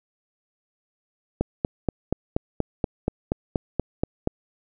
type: click train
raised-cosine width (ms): 2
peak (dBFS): -8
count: 13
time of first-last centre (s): 1.41-4.274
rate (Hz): 4.19
effects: none